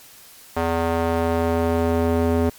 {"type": "tone with band-pass filter sweep", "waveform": "square", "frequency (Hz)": 83.2, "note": "E2", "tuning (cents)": 17, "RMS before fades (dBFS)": -20, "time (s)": [0.56, 2.5], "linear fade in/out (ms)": 10, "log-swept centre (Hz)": [770, 380], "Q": 0.99, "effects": ["white hiss -46 dBFS RMS until 2.58 s", "MP3 96 kbps"]}